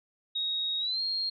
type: tone with pitch glide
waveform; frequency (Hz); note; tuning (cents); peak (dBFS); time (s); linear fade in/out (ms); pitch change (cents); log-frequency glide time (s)
sine; 3771 to 4233; A#7 to C8; +19 to +19; -28; 0.35-1.3; 10; +200; 0.79-1.01
effects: none